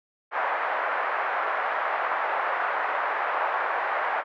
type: band-pass noise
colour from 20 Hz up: pink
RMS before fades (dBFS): -27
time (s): 0.31-4.24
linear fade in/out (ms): 50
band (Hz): 640 to 1800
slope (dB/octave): 24
effects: none